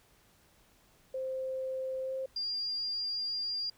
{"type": "tone with pitch glide", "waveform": "sine", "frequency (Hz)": [523.3, 527.9], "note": ["C5", "C5"], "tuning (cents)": [0, 15], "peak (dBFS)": -33, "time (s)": [1.14, 2.26], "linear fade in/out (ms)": 5, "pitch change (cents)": 15, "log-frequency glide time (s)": [2.03, 2.14]}
{"type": "tone", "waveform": "sine", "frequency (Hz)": 4798, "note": "D8", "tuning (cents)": 36, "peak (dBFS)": -32, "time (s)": [2.36, 3.7], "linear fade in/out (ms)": 5}
{"effects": ["pink hiss -65 dBFS RMS until 3.77 s"]}